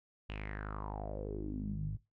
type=tone with low-pass filter sweep; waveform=sawtooth; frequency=51.6 Hz; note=G#1; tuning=10 cents flat; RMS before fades=-40 dBFS; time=0.29-1.97 s; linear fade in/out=10 ms; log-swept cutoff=2900 to 120 Hz; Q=6.5; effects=noise-tail reverb RT60 0.2 s tail -17 dB re dry